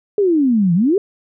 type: exponential two-way sweep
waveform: sine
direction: down then up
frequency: 426 to 164.1 to 426 Hz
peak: -11 dBFS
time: 0.18-0.98 s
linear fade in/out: 2 ms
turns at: 0.74 s
effects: none